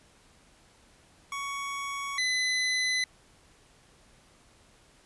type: tone pair in turn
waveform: 25% pulse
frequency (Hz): 1117 / 2013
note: C#6 / B6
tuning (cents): +13 / +33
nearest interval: minor seventh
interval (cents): 1020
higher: second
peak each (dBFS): -29 / -22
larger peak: second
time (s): 1.32-2.18 / 2.18-3.04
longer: neither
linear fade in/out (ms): 2
effects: pink hiss -60 dBFS RMS until 5.05 s + resampled to 24000 Hz